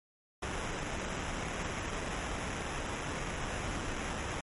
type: noise with sample-and-hold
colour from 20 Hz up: pink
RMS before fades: -37 dBFS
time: 0.42-4.41 s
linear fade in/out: 10 ms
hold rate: 4410 Hz
effects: MP3 48 kbps